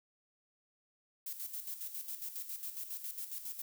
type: noise with tremolo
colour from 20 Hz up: violet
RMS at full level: -41 dBFS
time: 1.26-3.62 s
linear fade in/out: 5 ms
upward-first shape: square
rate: 7.3 Hz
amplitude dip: 60%
effects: none